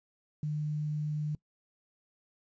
sine tone with quantisation, 150.7 Hz, D3, 45 cents sharp, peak -30 dBFS, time 0.43-1.35 s, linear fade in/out 2 ms, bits 10, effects noise-tail reverb RT60 0.1 s tail -23 dB re dry + resampled to 16000 Hz

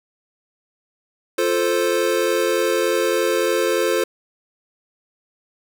square chord, F major, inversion none, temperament equal, 349.2 / 440 / 523.3 Hz, F4 / A4 / C5, 0 / 0 / 0 cents, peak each -23 / -22 / -22 dBFS, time 1.38-4.04 s, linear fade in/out 5 ms, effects none

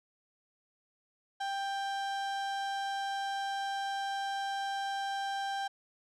35% pulse tone, 789 Hz, G5, 11 cents sharp, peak -31 dBFS, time 1.4-5.68 s, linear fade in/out 10 ms, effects low-pass 6000 Hz 12 dB/octave

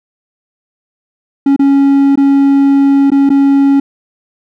triangle tone with dropouts, 277.2 Hz, C#4, in tune, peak -3 dBFS, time 1.46-3.8 s, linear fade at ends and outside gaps 5 ms, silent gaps 1.563-1.593 / 2.157-2.174 / 3.103-3.117 / 3.293-3.301 s, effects none

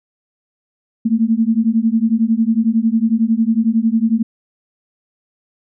sine beating tone pair, 220 / 231 Hz, A3 / A#3, 0 / -16 cents, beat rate 11 Hz, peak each -15 dBFS, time 1.05-4.23 s, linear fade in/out 10 ms, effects none

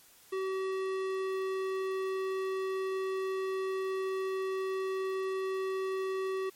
sine tone with tanh clipping, 381 Hz, G4, 49 cents flat, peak -33 dBFS, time 0.32-6.5 s, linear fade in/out 10 ms, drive 17 dB, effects white hiss -59 dBFS RMS until 6.55 s + MP3 64 kbps

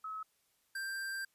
sine / square tone pair in turn, 1287 / 1578.9 Hz, E6 / G6, -42 / +12 cents, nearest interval major third, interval 354 cents, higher second, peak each -39 / -38 dBFS, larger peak second, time 0.04-0.23 / 0.75-1.25 s, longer second, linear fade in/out 5 ms, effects white hiss -75 dBFS RMS until 1.34 s + resampled to 32000 Hz

